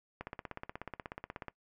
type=click train; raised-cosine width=0.5 ms; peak=-25 dBFS; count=22; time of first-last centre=0.21-1.483 s; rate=16.5 Hz; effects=noise-tail reverb RT60 0.1 s tail -20 dB re dry